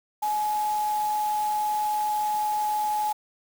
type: tone in noise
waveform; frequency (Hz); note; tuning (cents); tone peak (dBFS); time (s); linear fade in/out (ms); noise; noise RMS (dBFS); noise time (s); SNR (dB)
sine; 845; G#5; +30; -23; 0.22-3.13; 10; white; -40; 0.22-3.13; +14
effects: none